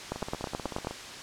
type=two click trains; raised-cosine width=1 ms; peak=-16 / -22 dBFS; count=8 / 13; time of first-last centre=0.12-0.871 / 0.16-0.91 s; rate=9.32 / 16 Hz; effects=white hiss -41 dBFS RMS until 1.22 s + low-pass 6000 Hz 12 dB/octave